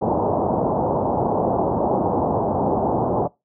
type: low-pass noise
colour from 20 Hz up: white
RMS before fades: -20 dBFS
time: 0.01-3.28 s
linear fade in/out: 20 ms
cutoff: 900 Hz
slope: 48 dB/octave
effects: noise-tail reverb RT60 0.2 s tail -21 dB re dry + high-pass 100 Hz 12 dB/octave